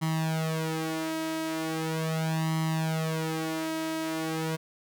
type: tone with flanger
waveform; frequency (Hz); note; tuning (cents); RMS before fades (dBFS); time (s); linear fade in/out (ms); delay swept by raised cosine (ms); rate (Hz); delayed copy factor
sawtooth; 160; D#3; +49; -30; 0.01-4.57; 20; 0.98 to 3.18; 0.39; +0.85
effects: none